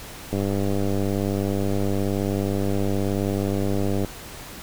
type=click train; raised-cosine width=2 ms; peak=-12 dBFS; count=369; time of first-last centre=0.33-4.047 s; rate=99 Hz; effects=pink hiss -39 dBFS RMS until 4.62 s